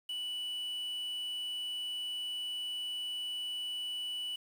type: tone with quantisation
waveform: triangle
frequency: 2960 Hz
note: F#7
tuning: in tune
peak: -34 dBFS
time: 0.09-4.36 s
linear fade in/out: 5 ms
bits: 9
effects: none